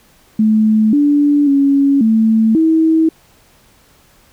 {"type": "tone with pitch steps", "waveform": "sine", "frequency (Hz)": [216.9, 290.2, 278.4, 221.8, 321.3], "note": ["A3", "D4", "C#4", "A3", "E4"], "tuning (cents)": [-25, -21, 8, 14, -44], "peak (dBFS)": -8, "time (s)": [0.39, 3.09], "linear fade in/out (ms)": 5, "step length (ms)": 540, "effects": ["pink hiss -50 dBFS RMS until 4.32 s"]}